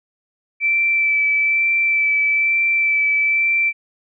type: tone with vibrato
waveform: sine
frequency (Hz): 2325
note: D7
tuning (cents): -18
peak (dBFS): -14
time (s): 0.6-3.73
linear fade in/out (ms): 50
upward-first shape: sine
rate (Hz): 1.1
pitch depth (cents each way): 15
effects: none